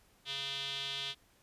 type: tone with band-pass filter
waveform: square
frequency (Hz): 138.2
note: C#3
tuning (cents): -5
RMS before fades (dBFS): -39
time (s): 0.25-1.15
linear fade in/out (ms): 50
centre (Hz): 3400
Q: 5.5
effects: pink hiss -67 dBFS RMS until 1.42 s + resampled to 32000 Hz